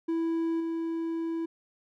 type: tone with level steps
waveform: triangle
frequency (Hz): 329.6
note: E4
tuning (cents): 0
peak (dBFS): -24 / -27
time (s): 0.08-1.46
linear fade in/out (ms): 10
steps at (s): 0.6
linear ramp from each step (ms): 5
effects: none